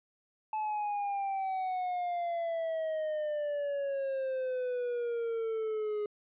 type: exponential sweep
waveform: triangle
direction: down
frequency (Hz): 868 to 415.5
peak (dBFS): -29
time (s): 0.53-6.06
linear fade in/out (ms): 2
effects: resampled to 8000 Hz